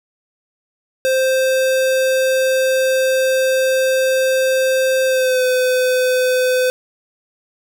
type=tone with pitch glide; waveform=square; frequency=523.3 to 507.5 Hz; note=C5 to B4; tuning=0 to +47 cents; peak=-14 dBFS; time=1.05-6.7 s; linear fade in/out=0 ms; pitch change=-53 cents; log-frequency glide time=5.06-5.44 s; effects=none